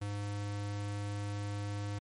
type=tone; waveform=square; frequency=102.2 Hz; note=G#2; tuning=27 cents flat; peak=-36 dBFS; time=0.01-1.99 s; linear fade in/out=10 ms; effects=MP3 48 kbps